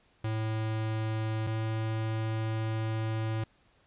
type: tone pair in turn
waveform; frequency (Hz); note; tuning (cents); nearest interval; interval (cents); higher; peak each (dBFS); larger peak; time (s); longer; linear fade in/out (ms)
square; 110 / 110.7; A2 / A2; 0 / +11; unison; 11; second; -30 / -30; neither; 0.24-1.47 / 1.47-3.44; second; 5
effects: pink hiss -66 dBFS RMS until 3.86 s + resampled to 8000 Hz